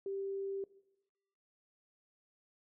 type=tone; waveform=sine; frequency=392 Hz; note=G4; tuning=in tune; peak=-36 dBFS; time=0.06-0.64 s; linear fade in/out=2 ms; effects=noise-tail reverb RT60 0.9 s tail -19 dB re dry